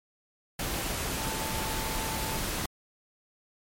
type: tone in noise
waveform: sine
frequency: 883 Hz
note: A5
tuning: 6 cents sharp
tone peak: -38 dBFS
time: 1.18-2.39 s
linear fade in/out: 5 ms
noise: pink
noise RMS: -32 dBFS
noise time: 0.59-2.66 s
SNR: -9 dB
effects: MP3 64 kbps